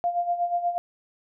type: tone with tremolo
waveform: sine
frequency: 698.5 Hz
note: F5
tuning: in tune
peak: -20 dBFS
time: 0.04-0.78 s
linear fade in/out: 0 ms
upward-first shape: sine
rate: 8.3 Hz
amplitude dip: 70%
effects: none